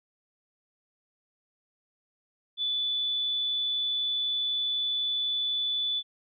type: tone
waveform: sine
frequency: 3476 Hz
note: A7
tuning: 22 cents flat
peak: -26 dBFS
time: 2.57-6.03 s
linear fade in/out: 50 ms
effects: none